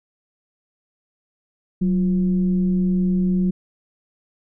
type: tone with frequency modulation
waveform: sine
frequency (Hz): 185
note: F#3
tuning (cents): 0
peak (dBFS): -16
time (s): 1.81-3.51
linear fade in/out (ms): 10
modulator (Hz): 164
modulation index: 0.39
effects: none